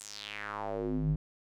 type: tone with band-pass filter sweep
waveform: square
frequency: 51.91 Hz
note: G#1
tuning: in tune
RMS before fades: -35 dBFS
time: 0-1.16 s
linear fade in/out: 5 ms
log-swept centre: 8400 to 120 Hz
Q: 3.4
effects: none